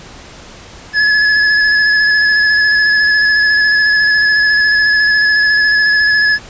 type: tone with vibrato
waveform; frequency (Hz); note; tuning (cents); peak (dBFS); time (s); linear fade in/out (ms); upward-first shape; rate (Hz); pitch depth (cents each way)
square; 1702; G#6; +42; -9; 0.93-6.39; 50; square; 14; 15
effects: pink hiss -35 dBFS RMS until 6.49 s + resampled to 16000 Hz